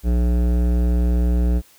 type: tone with hard clipping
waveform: sine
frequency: 59.9 Hz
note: A#1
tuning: 48 cents sharp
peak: -17 dBFS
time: 0.03-1.62 s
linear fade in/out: 50 ms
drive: 15 dB
effects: white hiss -52 dBFS RMS until 1.78 s